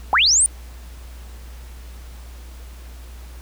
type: linear sweep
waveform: sine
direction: up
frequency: 698.5 to 9397 Hz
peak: -12 dBFS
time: 0.13-0.46 s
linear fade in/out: 0 ms
effects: added 60 Hz sine -35 dBFS peak until 3.41 s + pink hiss -47 dBFS RMS until 3.41 s